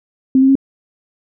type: tone with pitch steps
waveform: sine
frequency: 262.5 / 266.8 / 271.1 Hz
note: C4 / C4 / C#4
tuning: +6 / +34 / -38 cents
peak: -7 dBFS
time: 0.35-0.554 s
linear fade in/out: 2 ms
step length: 68 ms
effects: none